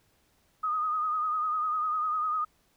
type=tone with vibrato; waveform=sine; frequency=1244.5 Hz; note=D#6; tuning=in tune; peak=-26 dBFS; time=0.63-2.45 s; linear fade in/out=10 ms; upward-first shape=sine; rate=10 Hz; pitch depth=49 cents each way; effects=pink hiss -68 dBFS RMS until 2.76 s